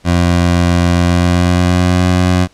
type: tone with pitch glide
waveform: 20% pulse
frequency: 87.31 to 90.44 Hz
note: F2 to F#2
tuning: 0 to -39 cents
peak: -4 dBFS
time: 0.04-2.48 s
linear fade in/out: 50 ms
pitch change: +61 cents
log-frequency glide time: 0.99-2.05 s
effects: pink hiss -49 dBFS RMS until 2.53 s + low-pass 8000 Hz 12 dB/octave